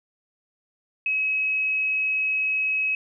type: tone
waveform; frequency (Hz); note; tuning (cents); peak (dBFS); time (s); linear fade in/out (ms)
sine; 2558; D#7; +47; -21; 1.06-2.95; 2
effects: none